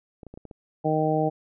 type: clicks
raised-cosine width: 2 ms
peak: -28 dBFS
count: 6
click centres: 0.232 / 0.267 / 0.34 / 0.375 / 0.453 / 0.512 s
type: harmonic tone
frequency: 155.56 Hz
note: D#3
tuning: in tune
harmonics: 1 / 2 / 3 / 4 / 5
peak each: -27 / -27 / -27 / -27 / -27 dBFS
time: 0.84-1.3 s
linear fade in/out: 20 ms
effects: none